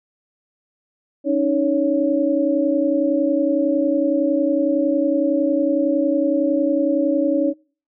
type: tone cluster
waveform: sine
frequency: 280.3 / 311.2 / 559 Hz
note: C#4 / D#4 / C#5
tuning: +19 / 0 / +14 cents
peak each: -20 dBFS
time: 1.24-7.54 s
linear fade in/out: 50 ms
effects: noise-tail reverb RT60 0.4 s tail -25 dB re dry